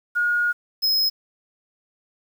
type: tone pair in turn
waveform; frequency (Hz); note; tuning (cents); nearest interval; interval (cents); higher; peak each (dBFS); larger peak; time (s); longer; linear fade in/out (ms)
sine / square; 1437 / 5121; F6 / D#8; +49 / +49; octave + minor seventh; 2200; second; -18; neither; 0.15-0.53 / 0.82-1.1; first; 20
effects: 8-bit